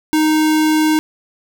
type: tone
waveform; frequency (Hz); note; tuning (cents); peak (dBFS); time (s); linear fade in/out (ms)
square; 310.4; D#4; -4; -12; 0.13-0.99; 0
effects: none